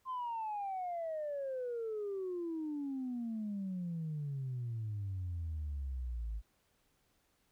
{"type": "exponential sweep", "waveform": "sine", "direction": "down", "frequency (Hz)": [1054, 51.91], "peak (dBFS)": -35, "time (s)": [0.05, 6.42], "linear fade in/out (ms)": 50, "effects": ["tanh soft clip ceiling -33 dBFS", "pink hiss -75 dBFS RMS until 7.51 s"]}